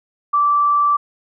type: tone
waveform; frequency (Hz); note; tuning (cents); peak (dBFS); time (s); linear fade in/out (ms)
sine; 1165; D6; -14; -12; 0.33-0.97; 10
effects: none